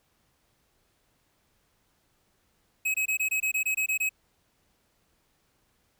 square tone bursts, 2554 Hz, D#7, 45 cents sharp, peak -25 dBFS, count 11, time 2.85-4.093 s, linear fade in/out 10 ms, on 93 ms, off 22 ms, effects pink hiss -70 dBFS RMS until 5.99 s

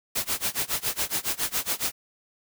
white noise with tremolo, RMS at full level -25 dBFS, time 0.15-1.92 s, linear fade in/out 10 ms, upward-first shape sine, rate 7.2 Hz, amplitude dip 95%, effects none

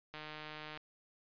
click train, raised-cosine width 0.3 ms, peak -30 dBFS, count 98, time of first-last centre 0.14-0.774 s, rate 153 Hz, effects resampled to 11025 Hz

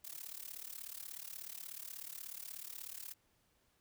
blue noise with amplitude modulation, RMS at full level -44 dBFS, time 0.04-3.14 s, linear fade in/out 10 ms, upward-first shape sine, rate 36.5 Hz, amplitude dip 90%, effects pink hiss -75 dBFS RMS until 3.8 s

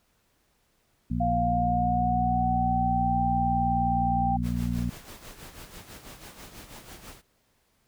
harmonic tone, 59.6 Hz, A#1, 39 cents sharp, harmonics 1 / 2 / 3 / 4, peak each -31 / -31 / -31 / -31 dBFS, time 1.1-4.9 s, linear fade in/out 10 ms
sine tone with pitch glide, 700 to 785.7 Hz, F5 to G5, +4 to +4 cents, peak -24 dBFS, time 1.2-4.37 s, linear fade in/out 10 ms, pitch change +200 cents, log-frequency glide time 1.39-3.22 s
pink noise with tremolo, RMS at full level -43 dBFS, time 4.42-7.22 s, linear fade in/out 50 ms, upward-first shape sine, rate 6.1 Hz, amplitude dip 60%
effects pink hiss -69 dBFS RMS until 7.87 s

